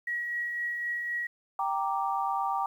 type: tone with tremolo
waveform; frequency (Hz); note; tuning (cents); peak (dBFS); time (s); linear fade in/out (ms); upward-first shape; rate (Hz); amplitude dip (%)
sine; 1911; A#6; +43; -28; 0.07-1.27; 5; triangle; 3.9; 35
type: chord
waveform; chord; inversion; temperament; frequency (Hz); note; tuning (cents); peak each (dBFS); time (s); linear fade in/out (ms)
sine; G minor; none; equal; 784 / 932.3 / 1174.7; G5 / Bb5 / D6; 0 / 0 / 0; -30 / -32 / -32; 1.59-2.66; 2
effects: 10-bit